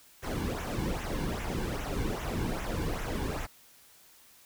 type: noise with flanger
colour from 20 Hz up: brown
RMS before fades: -33 dBFS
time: 0.22-3.47 s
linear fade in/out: 20 ms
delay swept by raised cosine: 0.21 to 1.61 ms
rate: 2.5 Hz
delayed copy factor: -0.7
effects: white hiss -58 dBFS RMS until 4.45 s